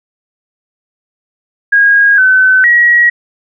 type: tone with pitch steps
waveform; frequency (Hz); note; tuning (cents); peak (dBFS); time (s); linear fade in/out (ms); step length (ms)
sine; 1636 / 1519 / 1908; G#6 / F#6 / A#6; -26 / +45 / +40; -4; 1.72-3.1; 10; 460
effects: none